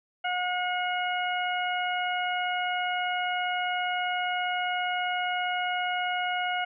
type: harmonic tone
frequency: 723 Hz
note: F#5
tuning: 40 cents flat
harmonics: 1 / 2 / 3 / 4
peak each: -29 / -32 / -34 / -35 dBFS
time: 0.24-6.65 s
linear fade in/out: 10 ms
effects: none